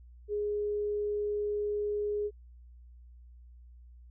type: tone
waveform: sine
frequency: 415.3 Hz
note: G#4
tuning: in tune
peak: -29 dBFS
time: 0.28-2.31 s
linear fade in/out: 50 ms
effects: added 60 Hz sine -50 dBFS peak until 4.1 s